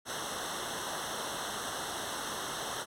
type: noise with comb filter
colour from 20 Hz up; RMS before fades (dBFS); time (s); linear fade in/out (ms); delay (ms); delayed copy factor
pink; -37; 0.05-2.86; 50; 0.42; -1
effects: low-pass 11000 Hz 12 dB/octave